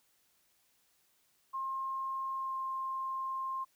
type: tone with pitch glide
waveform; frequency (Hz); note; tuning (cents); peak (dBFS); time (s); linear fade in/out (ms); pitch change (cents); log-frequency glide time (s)
sine; 1066 to 1058.6; C6 to C6; +32 to +20; -34; 1.53-3.65; 20; -12; 2.36-2.55
effects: white hiss -72 dBFS RMS until 3.75 s